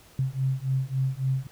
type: beating tone pair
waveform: sine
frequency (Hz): 130.9 / 134.5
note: C3 / C3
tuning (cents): +1 / +48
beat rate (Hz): 3.6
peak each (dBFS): -27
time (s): 0.19-1.47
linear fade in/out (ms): 2
effects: pink hiss -54 dBFS RMS until 1.51 s